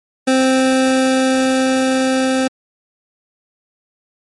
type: tone with level ramp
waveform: 25% pulse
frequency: 261.6 Hz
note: C4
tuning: in tune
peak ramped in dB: -7 to -10 dBFS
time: 0.27-2.48 s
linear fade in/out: 10 ms
effects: MP3 48 kbps